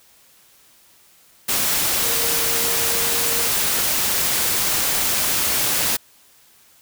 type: tone in noise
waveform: sine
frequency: 465.9 Hz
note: A#4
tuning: 1 cent flat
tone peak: -31 dBFS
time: 2.03-3.48 s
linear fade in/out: 10 ms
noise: white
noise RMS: -20 dBFS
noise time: 1.48-5.97 s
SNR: -14 dB
effects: white hiss -53 dBFS RMS until 6.81 s